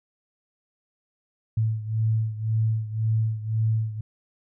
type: beating tone pair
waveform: sine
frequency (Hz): 110 / 111.9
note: A2 / A2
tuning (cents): 0 / +30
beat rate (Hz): 1.9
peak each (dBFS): -23 / -27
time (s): 1.57-4.01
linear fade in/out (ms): 5
effects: none